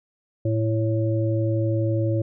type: harmonic tone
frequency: 111 Hz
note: A2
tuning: 16 cents sharp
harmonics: 1 / 3 / 5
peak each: -21 / -26 / -28 dBFS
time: 0.45-2.22 s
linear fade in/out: 5 ms
effects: none